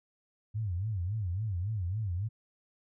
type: tone with vibrato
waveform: sine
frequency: 98.1 Hz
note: G2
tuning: 2 cents sharp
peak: -30 dBFS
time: 0.54-2.29 s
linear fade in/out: 20 ms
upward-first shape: sine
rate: 3.6 Hz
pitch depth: 230 cents each way
effects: none